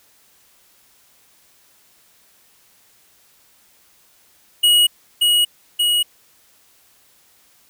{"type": "tone with echo", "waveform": "square", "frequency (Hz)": 2902, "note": "F#7", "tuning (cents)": -34, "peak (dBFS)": -11, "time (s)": [4.63, 4.87], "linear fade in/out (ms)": 10, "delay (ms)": 580, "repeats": 2, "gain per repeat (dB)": -2, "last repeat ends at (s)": 6.03, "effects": ["white hiss -55 dBFS RMS until 7.69 s"]}